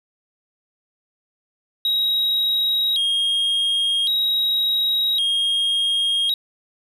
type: tone with vibrato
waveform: triangle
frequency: 3520 Hz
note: A7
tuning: in tune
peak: -16 dBFS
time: 1.85-6.34 s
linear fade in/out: 2 ms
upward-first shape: square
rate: 0.45 Hz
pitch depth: 140 cents each way
effects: none